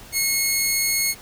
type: tone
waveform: 10% pulse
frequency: 2175 Hz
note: C#7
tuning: 33 cents flat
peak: -10 dBFS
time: 0.12-1.15 s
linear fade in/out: 50 ms
effects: pink hiss -43 dBFS RMS until 1.21 s

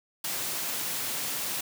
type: high-pass noise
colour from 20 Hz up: white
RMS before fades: -32 dBFS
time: 0.24-1.61 s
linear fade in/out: 5 ms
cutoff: 100 Hz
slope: 96 dB/octave
effects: none

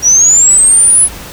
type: linear sweep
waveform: sine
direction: up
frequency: 5660 to 10310 Hz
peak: -3 dBFS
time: 0.02-1.09 s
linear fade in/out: 50 ms
effects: pink hiss -28 dBFS RMS until 1.32 s

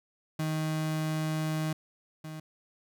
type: tone pair in turn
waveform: 35% pulse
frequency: 156.6 / 156.6 Hz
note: D#3 / D#3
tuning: +11 / +11 cents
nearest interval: unison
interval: 0 cents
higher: neither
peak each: -27 / -37 dBFS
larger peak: first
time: 0.39-1.73 / 2.24-2.4 s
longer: first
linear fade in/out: 5 ms
effects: none

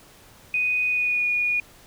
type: tone with pitch glide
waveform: sine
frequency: 2489 to 2448 Hz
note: D#7 to D#7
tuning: 0 to -29 cents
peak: -20 dBFS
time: 0.54-1.6 s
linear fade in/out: 2 ms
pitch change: -29 cents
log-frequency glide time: 0.86-1.28 s
effects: pink hiss -51 dBFS RMS until 1.86 s

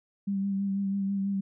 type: tone with vibrato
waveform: sine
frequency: 196.9 Hz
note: G3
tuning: 8 cents sharp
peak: -26 dBFS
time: 0.27-1.41 s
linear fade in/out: 10 ms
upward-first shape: sine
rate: 6.1 Hz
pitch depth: 24 cents each way
effects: none

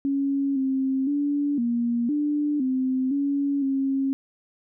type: tone with pitch steps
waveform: sine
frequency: 277 / 265.9 / 287.8 / 236.7 / 294.8 / 259.5 / 281.6 / 270.7 Hz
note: C#4 / C4 / D4 / A#3 / D4 / C4 / C#4 / C#4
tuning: -1 / +28 / -35 / +27 / +7 / -14 / +27 / -41 cents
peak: -21 dBFS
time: 0.05-4.13 s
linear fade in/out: 0 ms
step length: 510 ms
effects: none

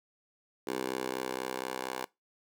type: tone with high-pass filter sweep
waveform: 10% pulse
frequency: 64.2 Hz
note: C2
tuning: 32 cents flat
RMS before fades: -36 dBFS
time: 0.67-2.05 s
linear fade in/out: 5 ms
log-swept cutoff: 390 to 610 Hz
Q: 1.7
effects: noise-tail reverb RT60 0.2 s tail -21 dB re dry

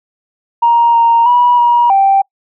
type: tone with pitch steps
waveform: sine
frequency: 938 / 929 / 972 / 956 / 783 Hz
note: A#5 / A#5 / B5 / A#5 / G5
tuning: +11 / -6 / -28 / +43 / -2 cents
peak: -5 dBFS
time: 0.62-2.22 s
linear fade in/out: 10 ms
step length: 320 ms
effects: noise-tail reverb RT60 0.1 s tail -26 dB re dry + tanh soft clip ceiling -1 dBFS

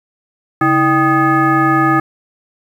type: tone with frequency modulation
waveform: sine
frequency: 784 Hz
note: G5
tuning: in tune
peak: -9 dBFS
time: 0.61-2 s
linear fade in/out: 5 ms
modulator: 461 Hz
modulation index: 1.8
effects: 7-bit

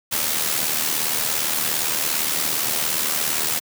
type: noise with amplitude modulation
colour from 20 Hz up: white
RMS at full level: -20 dBFS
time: 0.11-3.6 s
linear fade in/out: 20 ms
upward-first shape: sine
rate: 77.4 Hz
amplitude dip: 55%
effects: high-pass 100 Hz 12 dB/octave

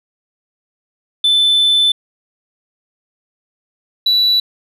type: tone pair in turn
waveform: sine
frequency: 3520 / 3946 Hz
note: A7 / B7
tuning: 0 / -2 cents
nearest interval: major second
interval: 198 cents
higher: second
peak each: -7 / -8 dBFS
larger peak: first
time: 1.24-1.92 / 4.06-4.4 s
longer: first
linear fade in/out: 5 ms
effects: tanh soft clip ceiling -8 dBFS

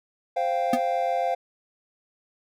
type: chord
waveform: triangle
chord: C suspended fourth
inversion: none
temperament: just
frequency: 523.3 / 697.7 / 784.9 Hz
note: C5 / F5 / G5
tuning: 0 / -2 / +2 cents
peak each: -26 / -23 / -27 dBFS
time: 0.36-1.35 s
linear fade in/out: 10 ms
type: tone with exponential decay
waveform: square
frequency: 246.8 Hz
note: B3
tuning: 1 cent flat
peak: -18 dBFS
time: 0.73-0.8 s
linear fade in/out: 5 ms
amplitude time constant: 15 ms
effects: none

